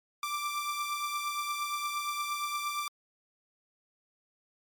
sawtooth beating tone pair, 1174.7 / 1183.3 Hz, D6 / D6, 0 / +13 cents, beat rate 8.6 Hz, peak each -29 / -35 dBFS, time 0.23-2.88 s, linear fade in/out 2 ms, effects MP3 96 kbps

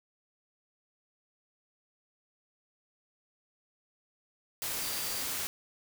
sine tone in noise, 4699 Hz, D8, in tune, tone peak -43 dBFS, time 4.81-5.22 s, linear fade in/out 0 ms, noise white, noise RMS -35 dBFS, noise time 4.62-5.47 s, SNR -11 dB, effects none

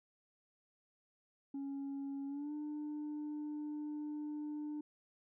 sine tone with pitch glide, 277.2 to 298.8 Hz, C#4 to D4, 0 to +30 cents, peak -37 dBFS, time 1.54-4.81 s, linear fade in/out 5 ms, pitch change +130 cents, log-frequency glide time 2.27-2.53 s, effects tanh soft clip ceiling -38 dBFS

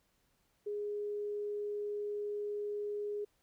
sine tone, 413.9 Hz, G#4, 6 cents flat, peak -35 dBFS, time 0.66-3.25 s, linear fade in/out 10 ms, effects pink hiss -75 dBFS RMS until 3.42 s

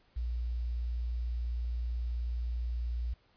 sine tone with quantisation, 59.3 Hz, A#1, 30 cents sharp, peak -31 dBFS, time 0.16-3.14 s, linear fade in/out 10 ms, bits 10, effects pink hiss -68 dBFS RMS until 3.36 s + resampled to 11025 Hz

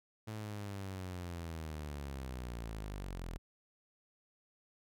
sawtooth linear sweep, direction down, 110 to 40.03 Hz, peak -37 dBFS, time 0.27-3.38 s, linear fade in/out 10 ms, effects none

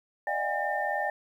sine tone cluster, 595 / 640 / 726 / 809 / 1805 Hz, D5 / D#5 / F#5 / G#5 / A6, +22 / +49 / -33 / -46 / +44 cents, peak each -34 / -38 / -35 / -31 / -32 dBFS, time 0.27-1.1 s, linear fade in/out 2 ms, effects 10-bit

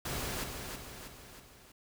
pink noise with echo, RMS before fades -37 dBFS, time 0.05-0.44 s, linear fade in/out 5 ms, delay 320 ms, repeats 4, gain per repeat -5 dB, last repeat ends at 1.72 s, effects none

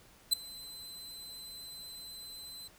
sawtooth tone with ADSR envelope, 4046 Hz, B7, 41 cents sharp, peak -18 dBFS, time 0.31-2.68 s, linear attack 21 ms, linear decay 6 ms, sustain -24 dB, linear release 9 ms, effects pink hiss -60 dBFS RMS until 2.78 s

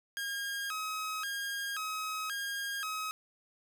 sawtooth tone with vibrato, 1436 Hz, F6, 48 cents sharp, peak -31 dBFS, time 0.17-3.11 s, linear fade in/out 0 ms, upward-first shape square, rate 0.94 Hz, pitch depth 210 cents each way, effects none

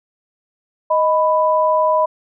sine tone pair together, 624.3 / 992 Hz, D#5 / B5, +6 / +7 cents, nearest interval minor sixth, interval 801 cents, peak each -15 dBFS, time 0.9-2.06 s, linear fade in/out 10 ms, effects none

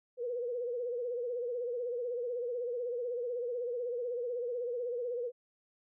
sine tone with vibrato, 484.9 Hz, B4, 32 cents flat, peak -33 dBFS, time 0.17-5.32 s, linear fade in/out 50 ms, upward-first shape sine, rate 16 Hz, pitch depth 75 cents each way, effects none

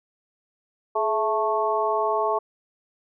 harmonic tone with a mistuned harmonic, 220 Hz, A3, in tune, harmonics 2 / 3 / 4 / 5, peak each -26 / -26 / -26 / -26 dBFS, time 0.95-2.39 s, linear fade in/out 10 ms, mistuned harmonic 2, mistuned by -58 cents, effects none

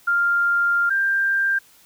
sine tone pair in turn, 1396.9 / 1586.8 Hz, F6 / G6, 0 / +21 cents, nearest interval major second, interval 221 cents, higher second, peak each -16 / -17 dBFS, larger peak first, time 0.07-0.9 / 0.9-1.59 s, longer first, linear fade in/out 10 ms, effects white hiss -53 dBFS RMS until 1.85 s

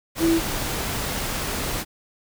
sine tone in noise, 330 Hz, E4, 2 cents sharp, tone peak -16 dBFS, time 0.19-0.41 s, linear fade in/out 50 ms, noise pink, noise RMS -27 dBFS, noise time 0.15-1.85 s, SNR +8 dB, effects none

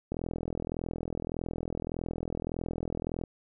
click train, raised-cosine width 2 ms, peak -20 dBFS, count 131, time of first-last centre 0.12-3.238 s, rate 41.7 Hz, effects none

